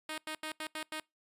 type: tone bursts at uneven times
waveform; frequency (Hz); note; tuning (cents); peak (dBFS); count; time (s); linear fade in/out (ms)
5% pulse; 311.1; D#4; 0; -26; 6; 0.09-0.18 / 0.27-0.35 / 0.43-0.52 / 0.6-0.67 / 0.75-0.83 / 0.92-1; 2
effects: noise-tail reverb RT60 0.2 s tail -25 dB re dry + resampled to 32000 Hz